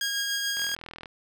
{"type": "tone with tremolo", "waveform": "15% pulse", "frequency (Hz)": 1630, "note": "G#6", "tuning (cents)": -33, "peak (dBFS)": -19, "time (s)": [0.01, 0.75], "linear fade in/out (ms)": 2, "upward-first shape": "sine", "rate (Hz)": 6.9, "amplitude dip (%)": 25}
{"type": "click train", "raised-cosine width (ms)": 0.3, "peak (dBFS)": -24, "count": 21, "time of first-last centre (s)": [0.57, 1.058], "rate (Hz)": 41}
{"effects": []}